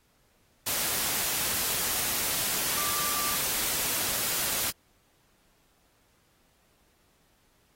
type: tone in noise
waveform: sine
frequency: 1174.7 Hz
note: D6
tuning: in tune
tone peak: -35 dBFS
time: 2.77-3.36 s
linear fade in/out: 10 ms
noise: white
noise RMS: -29 dBFS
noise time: 0.66-4.71 s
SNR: -9 dB
effects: pink hiss -67 dBFS RMS until 7.75 s + AAC 48 kbps